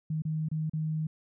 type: tone with dropouts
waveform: sine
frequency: 156.5 Hz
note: D#3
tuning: 10 cents sharp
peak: -28 dBFS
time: 0.1-1.07 s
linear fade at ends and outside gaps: 5 ms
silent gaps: 0.221-0.251 / 0.487-0.514 / 0.697-0.734 s
effects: none